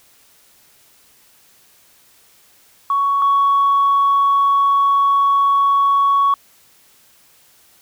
sine tone pair in turn, 1116 / 1116 Hz, C#6 / C#6, +11 / +11 cents, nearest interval unison, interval 0 cents, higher neither, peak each -13 / -10 dBFS, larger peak second, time 2.9-3.22 / 3.22-6.34 s, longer second, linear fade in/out 2 ms, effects tanh soft clip ceiling -8 dBFS + white hiss -52 dBFS RMS until 7.81 s

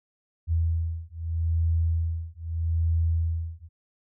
sine beating tone pair, 82.1 / 82.9 Hz, E2 / E2, -6 / +10 cents, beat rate 0.8 Hz, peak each -26 dBFS, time 0.47-3.69 s, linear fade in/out 50 ms, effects none

